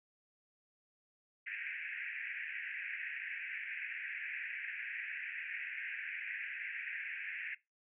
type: band-pass noise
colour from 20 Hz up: pink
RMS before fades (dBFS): -43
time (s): 1.46-7.55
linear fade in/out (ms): 10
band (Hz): 1600 to 2600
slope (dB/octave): 96
effects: noise-tail reverb RT60 0.2 s tail -18 dB re dry